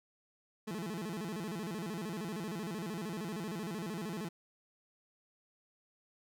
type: tone with vibrato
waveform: 30% pulse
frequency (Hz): 190.6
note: G3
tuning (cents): -48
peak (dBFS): -35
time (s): 0.67-4.29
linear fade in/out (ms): 10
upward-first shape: square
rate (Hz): 13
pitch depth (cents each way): 220
effects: none